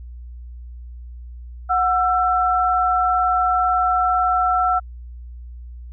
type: tone pair together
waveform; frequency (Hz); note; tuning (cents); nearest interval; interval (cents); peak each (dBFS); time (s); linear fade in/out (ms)
sine; 732.6 / 1339; F#5 / E6; -17 / +27; minor seventh; 1044; -18; 1.69-4.8; 20
effects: added 60 Hz sine -33 dBFS peak until 5.92 s